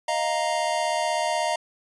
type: chord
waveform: square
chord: Eb suspended second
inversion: none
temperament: equal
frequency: 622.3 / 698.5 / 932.3 Hz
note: Eb5 / F5 / Bb5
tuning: 0 / 0 / 0 cents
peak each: -28 dBFS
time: 0.08-1.56 s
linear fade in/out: 5 ms
effects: resampled to 24000 Hz